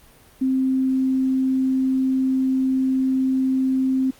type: tone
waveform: sine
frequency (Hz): 262.4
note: C4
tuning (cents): +5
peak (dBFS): -17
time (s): 0.41-4.11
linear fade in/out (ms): 10
effects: pink hiss -51 dBFS RMS until 4.19 s + Opus 32 kbps